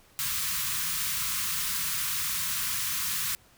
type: band-stop noise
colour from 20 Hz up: white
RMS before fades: -30 dBFS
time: 0.19-3.35 s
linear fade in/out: 0 ms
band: 200 to 980 Hz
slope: 96 dB/octave
effects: pink hiss -59 dBFS RMS until 3.57 s